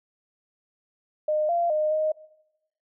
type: tone with pitch steps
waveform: sine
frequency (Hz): 611 / 688 / 613 / 621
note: D#5 / F5 / D#5 / D#5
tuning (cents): -32 / -26 / -26 / -3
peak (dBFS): -21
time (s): 1.28-2.12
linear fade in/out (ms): 5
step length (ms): 210
effects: noise-tail reverb RT60 0.9 s tail -21 dB re dry